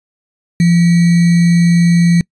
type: tone with sample-and-hold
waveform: sine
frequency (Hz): 171.6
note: F3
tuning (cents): -30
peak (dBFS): -6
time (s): 0.6-2.21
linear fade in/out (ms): 2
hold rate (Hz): 2100
effects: noise-tail reverb RT60 0.1 s tail -26 dB re dry + resampled to 22050 Hz